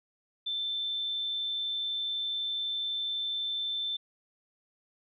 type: tone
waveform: sine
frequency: 3544 Hz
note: A7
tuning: 12 cents sharp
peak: -30 dBFS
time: 0.46-3.97 s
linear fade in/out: 10 ms
effects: none